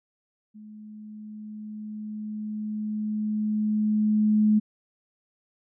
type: tone with level ramp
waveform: sine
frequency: 213.1 Hz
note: G#3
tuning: 45 cents sharp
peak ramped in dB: -42 to -16 dBFS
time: 0.54-4.6 s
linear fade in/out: 20 ms
effects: none